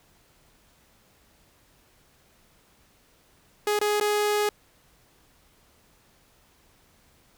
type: tone with dropouts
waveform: sawtooth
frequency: 417.1 Hz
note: G#4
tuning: 7 cents sharp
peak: -18 dBFS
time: 3.67-4.49 s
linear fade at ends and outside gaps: 2 ms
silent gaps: 3.79-3.813 / 4-4.01 s
effects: pink hiss -61 dBFS RMS until 7.37 s